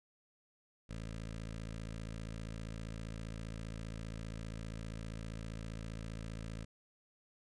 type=tone with notch filter; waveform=15% pulse; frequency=55.1 Hz; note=A1; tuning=3 cents sharp; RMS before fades=-44 dBFS; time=0.89-6.65 s; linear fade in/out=10 ms; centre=850 Hz; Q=1.7; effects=resampled to 22050 Hz